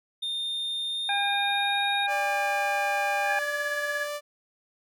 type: tone with pitch glide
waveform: triangle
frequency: 3636 to 3736 Hz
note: A#7 to A#7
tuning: -44 to +3 cents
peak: -27 dBFS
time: 0.22-2.07 s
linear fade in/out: 10 ms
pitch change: +47 cents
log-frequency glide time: 0.88-1.81 s
type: harmonic tone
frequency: 806 Hz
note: G5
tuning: 48 cents sharp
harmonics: 1 / 2 / 3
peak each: -27 / -30 / -32 dBFS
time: 1.09-3.39 s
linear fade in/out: 2 ms
type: tone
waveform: sawtooth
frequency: 587.3 Hz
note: D5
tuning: in tune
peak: -27 dBFS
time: 2.07-4.21 s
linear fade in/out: 50 ms
type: tone with tremolo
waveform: sine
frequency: 1694 Hz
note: G#6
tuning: 34 cents sharp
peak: -26 dBFS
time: 3.24-4.08 s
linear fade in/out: 50 ms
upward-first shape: sine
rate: 17 Hz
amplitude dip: 60%
effects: none